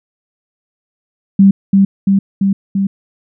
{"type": "tone with echo", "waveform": "sine", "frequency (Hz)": 195.9, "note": "G3", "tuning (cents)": -1, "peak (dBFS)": -3, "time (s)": [1.39, 1.51], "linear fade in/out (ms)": 5, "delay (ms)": 340, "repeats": 4, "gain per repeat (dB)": -2, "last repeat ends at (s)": 2.87, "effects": []}